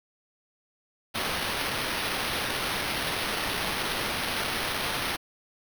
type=noise with sample-and-hold; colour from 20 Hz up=blue; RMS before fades=-30 dBFS; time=1.14-5.17 s; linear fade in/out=20 ms; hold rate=7350 Hz; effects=none